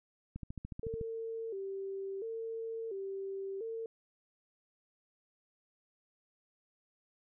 click train, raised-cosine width 5 ms, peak -29 dBFS, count 10, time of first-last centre 0.36-1.012 s, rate 13.8 Hz
sine tone with vibrato, 419.7 Hz, G#4, 18 cents sharp, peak -37 dBFS, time 0.83-3.86 s, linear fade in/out 2 ms, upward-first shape square, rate 0.72 Hz, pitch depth 130 cents each way
effects none

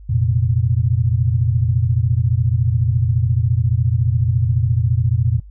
sine chord, F suspended fourth, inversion none, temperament equal, 87.31 / 116.54 / 130.81 Hz, F2 / Bb2 / C3, 0 / 0 / 0 cents, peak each -19 / -16 / -21 dBFS, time 0.09-5.4 s, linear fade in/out 10 ms, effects noise-tail reverb RT60 0.1 s tail -25 dB re dry + added 50 Hz sine -36 dBFS peak until 5.5 s

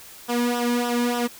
sawtooth tone with flanger, 241 Hz, B3, 42 cents flat, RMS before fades -23 dBFS, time 0.28-1.28 s, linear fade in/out 20 ms, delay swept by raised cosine 0.44 to 1.54 ms, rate 3.4 Hz, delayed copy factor -0.75, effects white hiss -44 dBFS RMS until 1.39 s

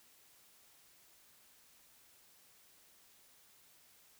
silence, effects white hiss -65 dBFS RMS until 4.19 s

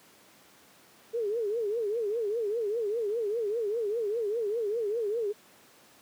sine tone with vibrato, 437.3 Hz, A4, 11 cents flat, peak -27 dBFS, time 1.13-5.33 s, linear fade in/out 20 ms, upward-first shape triangle, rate 5 Hz, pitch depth 190 cents each way, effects pink hiss -57 dBFS RMS until 6.01 s + high-pass 200 Hz 12 dB/octave

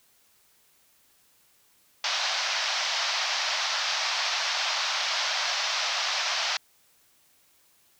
white band-pass noise, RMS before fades -28 dBFS, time 2.04-6.57 s, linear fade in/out 2 ms, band 620 to 5700 Hz, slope 48 dB/octave, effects white hiss -63 dBFS RMS until 7.99 s

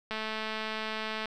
click train, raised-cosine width 0.3 ms, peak -19 dBFS, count 251, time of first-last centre 0.11-1.257 s, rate 218 Hz, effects none

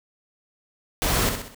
pink noise with echo, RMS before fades -23 dBFS, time 1.02-1.29 s, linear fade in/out 0 ms, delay 64 ms, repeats 4, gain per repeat -6 dB, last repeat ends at 1.546 s, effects none

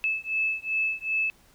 sine beating tone pair, 2611 / 2613.6 Hz, E7 / E7, -17 / -15 cents, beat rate 2.6 Hz, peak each -28 dBFS, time 0.04-1.3 s, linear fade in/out 0 ms, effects pink hiss -59 dBFS RMS until 1.54 s

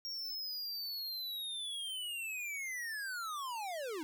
square linear sweep, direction down, 5590 to 291.9 Hz, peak -39 dBFS, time 0.05-4.03 s, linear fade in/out 0 ms, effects none

